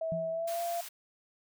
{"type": "tone with pitch glide", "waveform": "sine", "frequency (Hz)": [650, 686.7], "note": ["E5", "F5"], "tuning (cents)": [-24, -29], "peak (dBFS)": -31, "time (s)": [0.01, 0.81], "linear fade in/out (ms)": 5, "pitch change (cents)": 95, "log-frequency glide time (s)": [0.3, 0.61]}
{"type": "tone with exponential decay", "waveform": "sine", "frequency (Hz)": 168.9, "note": "E3", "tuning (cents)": 42, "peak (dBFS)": -32, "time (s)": [0.12, 0.49], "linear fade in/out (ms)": 0, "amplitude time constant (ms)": 80}
{"type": "high-pass noise", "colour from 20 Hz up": "white", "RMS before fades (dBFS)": -44, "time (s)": [0.47, 0.89], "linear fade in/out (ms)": 10, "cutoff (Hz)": 720, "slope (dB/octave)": 24}
{"effects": []}